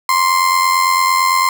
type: tone with amplitude modulation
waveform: 35% pulse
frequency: 1046.5 Hz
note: C6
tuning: in tune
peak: -7 dBFS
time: 0.09-1.49 s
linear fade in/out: 2 ms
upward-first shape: sine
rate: 88.9 Hz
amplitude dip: 55%
effects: none